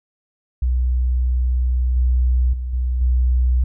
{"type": "tone with level steps", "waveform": "sine", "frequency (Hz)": 62.3, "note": "B1", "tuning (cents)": 16, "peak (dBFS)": [-15, -13, -22, -17, -13], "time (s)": [0.62, 3.64], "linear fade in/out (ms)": 5, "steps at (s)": [1.96, 2.53, 2.73, 3.01], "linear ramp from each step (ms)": 5, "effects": []}